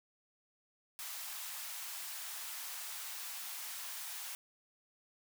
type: high-pass noise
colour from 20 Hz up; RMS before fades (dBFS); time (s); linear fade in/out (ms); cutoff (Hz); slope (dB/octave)
white; -44; 0.99-4.35; 0; 750; 24
effects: none